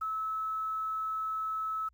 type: tone with quantisation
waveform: sine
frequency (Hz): 1300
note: E6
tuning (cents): -24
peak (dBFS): -31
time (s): 0.01-1.89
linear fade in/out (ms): 10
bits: 10
effects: added 60 Hz sine -64 dBFS peak until 1.93 s

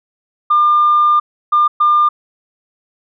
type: tone bursts at uneven times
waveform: sine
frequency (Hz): 1200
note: D6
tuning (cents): +37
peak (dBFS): -7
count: 3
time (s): 0.5-1.2 / 1.52-1.68 / 1.8-2.09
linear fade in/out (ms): 10
effects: tanh soft clip ceiling -4 dBFS

